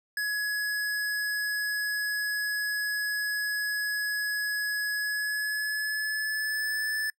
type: tone with pitch glide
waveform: square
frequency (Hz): 1684 to 1746.4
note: G#6 to A6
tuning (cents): +24 to -13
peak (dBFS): -28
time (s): 0.17-7.1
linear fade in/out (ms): 2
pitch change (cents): +63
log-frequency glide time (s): 4.95-6.97
effects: noise-tail reverb RT60 0.1 s tail -26 dB re dry